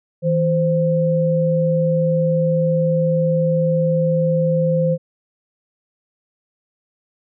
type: tone pair together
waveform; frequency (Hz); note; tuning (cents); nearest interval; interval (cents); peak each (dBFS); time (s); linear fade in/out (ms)
sine; 161.9 / 520; E3 / C5; -31 / -11; octave + minor sixth; 2020; -17; 0.22-4.98; 50
effects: none